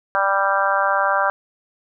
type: harmonic tone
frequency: 196.3 Hz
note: G3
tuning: 3 cents sharp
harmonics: 3 / 4 / 5 / 6 / 7 / 8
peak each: -23 / -23 / -23 / -23 / -23 / -23 dBFS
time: 0.15-1.3 s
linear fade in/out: 0 ms
effects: none